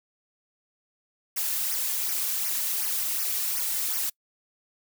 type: noise with flanger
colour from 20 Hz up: blue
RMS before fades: -28 dBFS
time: 1.36-4.1 s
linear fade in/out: 10 ms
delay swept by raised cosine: 0.25 to 3.15 ms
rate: 2.7 Hz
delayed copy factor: -1
effects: noise-tail reverb RT60 0.1 s tail -26 dB re dry